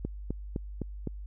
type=click train; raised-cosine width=3 ms; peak=-19 dBFS; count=5; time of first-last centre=0.05-1.073 s; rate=3.91 Hz; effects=added 50 Hz sine -38 dBFS peak until 1.26 s